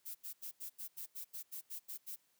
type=noise bursts; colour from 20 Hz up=violet; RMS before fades=-45 dBFS; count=12; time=0.05-2.163 s; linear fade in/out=20 ms; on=100 ms; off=83 ms; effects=white hiss -75 dBFS RMS until 2.39 s + high-pass 100 Hz 12 dB/octave